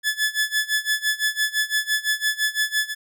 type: tone with tremolo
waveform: sawtooth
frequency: 1723 Hz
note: A6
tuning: 37 cents flat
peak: -14 dBFS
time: 0.03-2.95 s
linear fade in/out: 50 ms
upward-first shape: sine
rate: 5.9 Hz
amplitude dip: 90%
effects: none